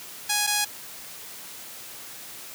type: tone pair in turn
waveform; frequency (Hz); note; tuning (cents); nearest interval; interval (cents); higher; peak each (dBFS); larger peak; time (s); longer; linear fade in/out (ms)
5% pulse; 830.6 / 830.6; G#5 / G#5; 0 / 0; unison; 0; neither; -10; neither; 0.29-0.47 / 0.47-0.65; neither; 10
effects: white hiss -41 dBFS RMS until 2.54 s + high-pass 100 Hz 12 dB/octave